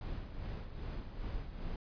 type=noise with tremolo; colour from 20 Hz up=brown; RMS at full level=-39 dBFS; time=0.01-1.76 s; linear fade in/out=2 ms; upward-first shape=sine; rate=2.5 Hz; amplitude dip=55%; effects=resampled to 11025 Hz